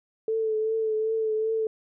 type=tone with vibrato; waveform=sine; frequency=439.6 Hz; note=A4; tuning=2 cents flat; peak=-23 dBFS; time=0.28-1.67 s; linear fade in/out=2 ms; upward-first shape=triangle; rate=2.6 Hz; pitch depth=33 cents each way; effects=none